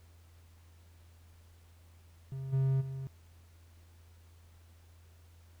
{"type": "tone with level steps", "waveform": "triangle", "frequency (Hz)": 133.9, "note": "C3", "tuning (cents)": 40, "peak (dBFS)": [-35, -24, -35], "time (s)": [2.32, 3.07], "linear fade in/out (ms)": 0, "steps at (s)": [2.52, 2.8], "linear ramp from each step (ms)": 20, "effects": ["added 84 Hz sine -56 dBFS peak until 5.6 s", "pink hiss -67 dBFS RMS until 5.6 s"]}